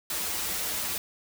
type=noise with comb filter; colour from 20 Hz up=white; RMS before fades=-31 dBFS; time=0.1-0.98 s; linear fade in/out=2 ms; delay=7.5 ms; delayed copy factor=-1; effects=none

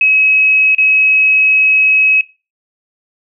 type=tone with dropouts; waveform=sine; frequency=2558 Hz; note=D#7; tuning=47 cents sharp; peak=-7 dBFS; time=0.01-2.21 s; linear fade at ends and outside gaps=2 ms; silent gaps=0.749-0.782 s; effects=noise-tail reverb RT60 0.3 s tail -20 dB re dry

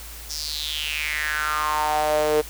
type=tone with high-pass filter sweep; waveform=sawtooth; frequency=152.1 Hz; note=D#3; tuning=39 cents flat; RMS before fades=-24 dBFS; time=0.29-2.42 s; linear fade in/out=20 ms; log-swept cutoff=5600 to 440 Hz; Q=5.7; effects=added 56 Hz sine -39 dBFS peak until 2.49 s + white hiss -40 dBFS RMS until 2.49 s

